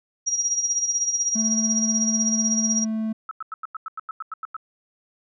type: tone with tremolo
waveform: sine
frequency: 5710 Hz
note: F8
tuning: 37 cents sharp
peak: -18 dBFS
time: 0.26-2.85 s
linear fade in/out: 20 ms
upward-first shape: sine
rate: 16 Hz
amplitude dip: 65%
type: tone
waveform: triangle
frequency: 220 Hz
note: A3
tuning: in tune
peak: -21 dBFS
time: 1.35-3.13 s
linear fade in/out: 10 ms
type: tone bursts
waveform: sine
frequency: 1302 Hz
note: E6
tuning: 22 cents flat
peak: -28 dBFS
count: 12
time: 3.29-4.566 s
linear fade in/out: 2 ms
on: 22 ms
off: 92 ms
effects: none